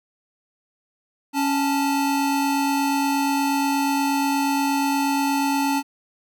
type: tone pair together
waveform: square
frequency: 277.2 / 880 Hz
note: C#4 / A5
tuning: 0 / 0 cents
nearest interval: octave + minor sixth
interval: 2000 cents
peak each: -22 / -24 dBFS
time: 1.33-5.83 s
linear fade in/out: 50 ms
effects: none